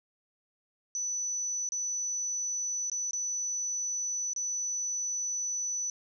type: tone with dropouts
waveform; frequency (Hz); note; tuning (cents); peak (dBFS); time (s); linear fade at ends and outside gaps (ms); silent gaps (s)
sine; 5970; F#8; +15; -30; 0.95-5.9; 1; 1.69-1.72 / 2.899-2.917 / 3.11-3.132 / 4.334-4.362
effects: none

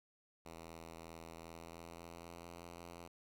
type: tone with pitch glide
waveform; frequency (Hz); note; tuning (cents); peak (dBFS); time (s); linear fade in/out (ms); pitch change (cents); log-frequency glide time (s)
5% pulse; 82.5 to 85.56; E2 to F2; +2 to -35; -39; 0.45-3.08; 10; +63; 1.31-2.54
effects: none

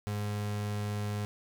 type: tone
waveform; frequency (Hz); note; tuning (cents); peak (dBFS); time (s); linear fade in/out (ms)
35% pulse; 103.83; G#2; 0; -30; 0.07-1.25; 0
effects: none

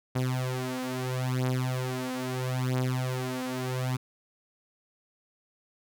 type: beating tone pair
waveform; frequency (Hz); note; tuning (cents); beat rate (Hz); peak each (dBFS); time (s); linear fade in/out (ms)
sawtooth; 127.5 / 128.26; C3 / C3; -44 / -34; 0.76; -27; 0.15-3.97; 10
effects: none

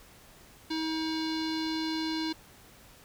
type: tone with low-pass filter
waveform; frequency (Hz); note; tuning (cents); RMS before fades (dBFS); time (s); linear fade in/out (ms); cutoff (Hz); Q
square; 318.4; D#4; +40; -32; 0.7-2.33; 10; 4300; 5.2
effects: pink hiss -55 dBFS RMS until 3.04 s

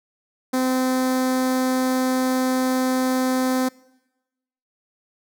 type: tone with notch filter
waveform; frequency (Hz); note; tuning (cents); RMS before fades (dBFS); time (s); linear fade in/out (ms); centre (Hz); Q
sawtooth; 257.5; C4; -28; -21; 0.53-3.69; 10; 2800; 1.3
effects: noise-tail reverb RT60 1.0 s tail -23 dB re dry

